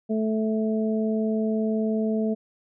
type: harmonic tone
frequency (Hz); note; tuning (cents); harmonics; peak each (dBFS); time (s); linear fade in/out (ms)
218.6; A3; -11; 1 / 2 / 3; -23 / -28 / -32; 0.09-2.35; 20
effects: none